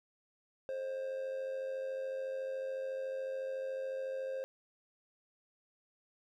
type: tone with amplitude modulation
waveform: triangle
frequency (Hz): 529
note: C5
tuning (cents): +19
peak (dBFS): -32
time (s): 0.69-4.44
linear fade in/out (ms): 0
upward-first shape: sine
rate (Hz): 93.9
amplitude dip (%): 50
effects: none